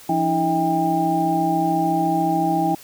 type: tone cluster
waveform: sine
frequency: 170.6 / 290.4 / 324.3 / 644 / 799 Hz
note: F3 / D4 / E4 / E5 / G5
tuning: -40 / -19 / -28 / -41 / +33 cents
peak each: -25 / -28 / -22 / -29 / -20 dBFS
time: 0.09-2.75 s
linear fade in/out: 5 ms
effects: white hiss -44 dBFS RMS until 2.83 s